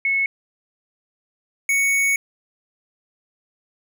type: tone pair in turn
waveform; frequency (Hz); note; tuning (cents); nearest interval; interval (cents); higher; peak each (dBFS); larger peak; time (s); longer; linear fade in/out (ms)
sine / square; 2196 / 2223; C#7 / C#7; -17 / +4; unison; 21; second; -17; neither; 0.05-0.26 / 1.69-2.16; second; 2
effects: none